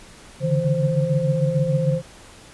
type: tone cluster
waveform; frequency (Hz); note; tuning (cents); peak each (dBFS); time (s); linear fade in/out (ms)
sine; 141.1 / 147.8 / 163.3 / 523; C#3 / D3 / E3 / C5; +31 / +11 / -16 / -1; -23; 0.4-2.02; 50
effects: pink hiss -45 dBFS RMS until 2.53 s + resampled to 24000 Hz